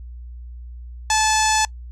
sawtooth tone with low-pass filter, 868 Hz, A5, 24 cents flat, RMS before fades -18 dBFS, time 1.1-1.65 s, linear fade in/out 2 ms, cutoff 7100 Hz, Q 3.5, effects noise-tail reverb RT60 0.1 s tail -24 dB re dry + added 60 Hz sine -33 dBFS peak until 1.91 s

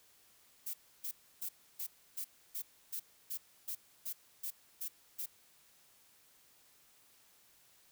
violet noise bursts, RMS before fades -40 dBFS, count 13, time 0.66-5.261 s, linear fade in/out 10 ms, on 77 ms, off 300 ms, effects white hiss -66 dBFS RMS until 7.91 s

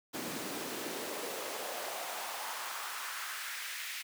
pink noise with high-pass filter sweep, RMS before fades -40 dBFS, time 0.13-4.03 s, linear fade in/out 20 ms, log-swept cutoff 220 to 2200 Hz, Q 2, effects none

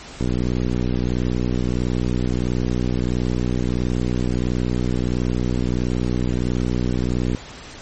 click train, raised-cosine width 3 ms, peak -9 dBFS, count 440, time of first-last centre 0.21-7.348 s, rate 61.5 Hz, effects pink hiss -38 dBFS RMS until 7.81 s + MP3 32 kbps

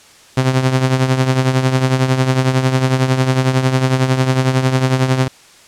sawtooth tone with tremolo, 130.3 Hz, C3, 7 cents flat, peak -5 dBFS, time 0.37-5.28 s, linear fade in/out 5 ms, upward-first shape triangle, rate 11 Hz, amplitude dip 70%, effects white hiss -44 dBFS RMS until 5.67 s + low-pass 8000 Hz 12 dB/octave

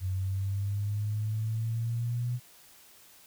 sine exponential sweep, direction up, 92.5 to 123.47 Hz, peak -28 dBFS, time 0-2.4 s, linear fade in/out 50 ms, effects white hiss -56 dBFS RMS until 3.26 s

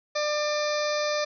harmonic tone, 597 Hz, D5, 28 cents sharp, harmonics 1 / 2 / 3 / 4 / 6 / 7 / 8 / 9 / 10, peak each -26 / -33 / -35 / -36 / -39 / -39 / -36 / -42 / -39 dBFS, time 0.15-1.25 s, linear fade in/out 10 ms, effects none

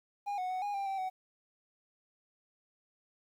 triangle tone with pitch steps, 813 / 736 / 743 / 819 / 792 / 777 / 750 Hz, G#5 / F#5 / F#5 / G#5 / G5 / G5 / F#5, -37 / -9 / +7 / -24 / +18 / -16 / +23 cents, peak -31 dBFS, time 0.26-1.1 s, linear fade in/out 20 ms, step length 120 ms, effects 11-bit

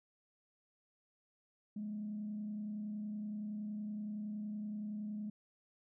sine tone with frequency modulation, 210.3 Hz, G#3, 22 cents sharp, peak -38 dBFS, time 1.76-5.3 s, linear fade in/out 5 ms, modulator 30.7 Hz, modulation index 0.28, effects tanh soft clip ceiling -34 dBFS

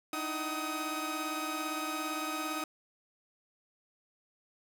sawtooth tone cluster, 305.7 / 323.3 / 758 / 1259 Hz, D#4 / E4 / F#5 / D#6, -30 / -34 / +42 / +20 cents, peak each -35 / -39 / -39 / -33 dBFS, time 0.13-2.64 s, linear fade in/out 2 ms, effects none

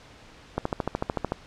click train, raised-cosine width 1 ms, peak -11 dBFS, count 11, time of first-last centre 0.58-1.321 s, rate 13.5 Hz, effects pink hiss -50 dBFS RMS until 1.46 s + low-pass 5000 Hz 12 dB/octave

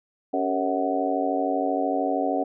harmonic tone with a mistuned harmonic, 93 Hz, F#2, 9 cents sharp, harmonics 3 / 4 / 5 / 6 / 7 / 8, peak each -27 / -32 / -31 / -31 / -29 / -27 dBFS, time 0.33-2.44 s, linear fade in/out 10 ms, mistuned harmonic 4, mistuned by +82 cents, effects none

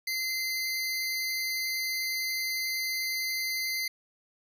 square tone cluster, 2067 / 4182 / 4639 Hz, C7 / C8 / D8, -22 / -2 / -22 cents, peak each -32 / -39 / -35 dBFS, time 0.07-3.88 s, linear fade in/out 5 ms, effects none

